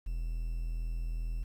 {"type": "tone with quantisation", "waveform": "triangle", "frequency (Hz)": 41.18, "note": "E1", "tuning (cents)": -1, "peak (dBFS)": -30, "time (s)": [0.06, 1.44], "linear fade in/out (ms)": 10, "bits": 10, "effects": []}